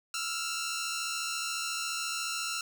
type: tone pair together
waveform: 10% pulse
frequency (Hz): 1322.7 / 1396.9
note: E6 / F6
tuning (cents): +5 / 0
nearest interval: minor second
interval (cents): 95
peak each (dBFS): -27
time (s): 0.14-2.61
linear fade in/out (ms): 2
effects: none